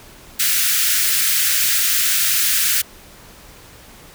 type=high-pass noise; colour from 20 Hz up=white; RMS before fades=-17 dBFS; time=0.39-2.82 s; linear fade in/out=10 ms; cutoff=1400 Hz; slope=48 dB/octave; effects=pink hiss -43 dBFS RMS until 4.14 s